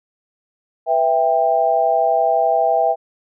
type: chord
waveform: sine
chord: E minor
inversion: second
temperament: just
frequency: 494.4 / 659.3 / 791.1 Hz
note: B4 / E5 / G5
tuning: +2 / 0 / +16 cents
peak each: -22 / -16 / -17 dBFS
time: 0.86-2.96 s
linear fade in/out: 50 ms
effects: none